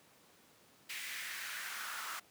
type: noise with high-pass filter sweep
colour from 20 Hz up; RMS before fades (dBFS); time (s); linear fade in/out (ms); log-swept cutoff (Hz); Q
pink; -43; 0.89-2.2; 10; 2200 to 1200; 2.8
effects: pink hiss -64 dBFS RMS until 2.3 s + high-pass 150 Hz 12 dB/octave